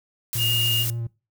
blue noise, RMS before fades -28 dBFS, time 0.33-0.9 s, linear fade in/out 0 ms
triangle tone with vibrato, 116.54 Hz, A#2, in tune, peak -24 dBFS, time 0.35-1.07 s, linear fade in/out 5 ms, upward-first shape square, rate 6.9 Hz, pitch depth 13 cents each way
sine tone, 2839 Hz, F7, 28 cents sharp, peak -21 dBFS, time 0.37-0.86 s, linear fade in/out 50 ms
effects noise-tail reverb RT60 0.3 s tail -22 dB re dry

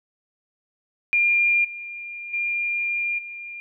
sine tone with level steps, 2402 Hz, D7, 38 cents sharp, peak -16 / -32 / -22 / -33 dBFS, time 1.13-3.6 s, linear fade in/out 0 ms, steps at 1.64 / 2.33 / 3.18 s, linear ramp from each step 10 ms, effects none

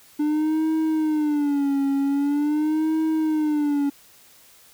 triangle tone with vibrato, 296 Hz, D4, 14 cents sharp, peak -17 dBFS, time 0.19-3.9 s, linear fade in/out 10 ms, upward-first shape sine, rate 0.44 Hz, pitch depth 120 cents each way, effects white hiss -52 dBFS RMS until 4.73 s

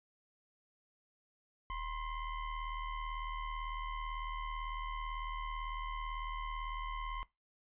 square ring-modulated tone, 511 Hz, C5, 41 cents flat, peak -36 dBFS, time 1.7-7.23 s, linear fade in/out 0 ms, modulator 550 Hz, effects noise-tail reverb RT60 0.2 s tail -19 dB re dry + resampled to 8000 Hz

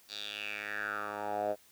10% pulse tone with band-pass filter sweep, 103.83 Hz, G#2, in tune, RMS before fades -37 dBFS, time 0.08-1.56 s, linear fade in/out 50 ms, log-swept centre 4400 to 590 Hz, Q 5.2, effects white hiss -62 dBFS RMS until 1.71 s

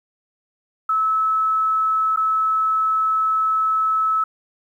sine tone with dropouts, 1300 Hz, E6, 24 cents flat, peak -16 dBFS, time 0.89-4.24 s, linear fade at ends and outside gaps 5 ms, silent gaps 2.162-2.172 s, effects 9-bit

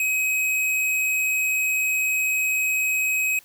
square tone, 2536 Hz, D#7, 32 cents sharp, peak -21 dBFS, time 0-3.39 s, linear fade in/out 2 ms, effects white hiss -53 dBFS RMS until 3.44 s

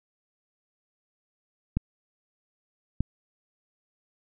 clicks, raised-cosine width 5 ms, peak -12 dBFS, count 2, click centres 1.77 / 3.006 s, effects none

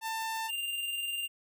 sawtooth tone, 893 Hz, A5, 25 cents sharp, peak -29 dBFS, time 0.01-0.51 s, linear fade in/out 50 ms
square tone with tremolo, 2794 Hz, F7, in tune, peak -32 dBFS, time 0.48-1.28 s, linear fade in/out 20 ms, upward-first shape square, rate 20 Hz, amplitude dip 30%
effects none

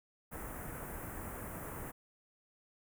pink band-stop noise, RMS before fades -44 dBFS, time 0.31-1.92 s, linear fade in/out 20 ms, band 1900 to 9400 Hz, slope 24 dB/octave, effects none

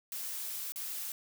blue noise with dropouts, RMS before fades -39 dBFS, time 0.12-1.12 s, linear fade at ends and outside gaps 1 ms, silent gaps 0.721-0.759 s, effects none

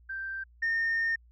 sine tone pair in turn, 1568 / 1826.1 Hz, G6 / A#6, 0 / -36 cents, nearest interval minor third, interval 264 cents, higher second, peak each -33 / -24 dBFS, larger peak second, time 0.09-0.44 / 0.62-1.16 s, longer second, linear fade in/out 10 ms, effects tanh soft clip ceiling -23 dBFS + added 59 Hz sine -55 dBFS peak until 1.31 s

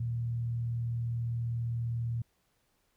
sine tone with frequency modulation, 117.5 Hz, A#2, 14 cents sharp, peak -30 dBFS, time 0-2.22 s, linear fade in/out 5 ms, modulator 40.1 Hz, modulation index 0.29, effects pink hiss -74 dBFS RMS until 2.96 s

